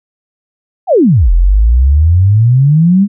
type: exponential two-way sweep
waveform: sine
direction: down then up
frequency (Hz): 830.6 to 40.72 to 208.2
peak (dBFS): -4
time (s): 0.87-3.08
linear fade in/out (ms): 50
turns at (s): 1.32
effects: none